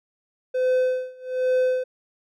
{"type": "tone with tremolo", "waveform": "triangle", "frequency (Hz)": 510, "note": "C5", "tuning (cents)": -44, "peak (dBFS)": -15, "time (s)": [0.54, 1.84], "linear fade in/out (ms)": 10, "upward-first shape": "sine", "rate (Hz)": 1.2, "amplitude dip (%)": 95, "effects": []}